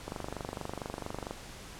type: click train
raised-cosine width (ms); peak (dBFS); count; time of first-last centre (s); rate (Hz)
1; -22; 31; 0.08-1.31; 24.4
effects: pink hiss -47 dBFS RMS until 1.79 s + low-pass 10000 Hz 12 dB/octave